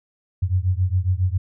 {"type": "beating tone pair", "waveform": "sine", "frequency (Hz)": [89, 96.3], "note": ["F2", "G2"], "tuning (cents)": [33, -30], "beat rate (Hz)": 7.3, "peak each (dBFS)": [-20, -21], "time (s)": [0.42, 1.38], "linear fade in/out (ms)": 10, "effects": []}